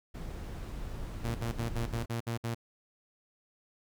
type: noise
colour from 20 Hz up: brown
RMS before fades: -39 dBFS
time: 0.14-2.06 s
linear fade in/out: 10 ms
type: tone bursts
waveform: sawtooth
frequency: 116.54 Hz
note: A#2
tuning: in tune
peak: -28 dBFS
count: 8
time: 1.24-2.547 s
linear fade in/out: 10 ms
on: 110 ms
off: 61 ms
effects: none